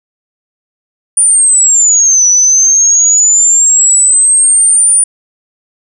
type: exponential two-way sweep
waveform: sine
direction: down then up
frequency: 9450 to 5900 to 9450 Hz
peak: -4 dBFS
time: 1.17-5.04 s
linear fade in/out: 5 ms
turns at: 2.27 s
effects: none